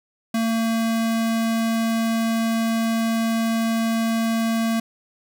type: tone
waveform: square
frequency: 226.6 Hz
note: A#3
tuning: 49 cents flat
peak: -20 dBFS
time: 0.34-4.8 s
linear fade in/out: 5 ms
effects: none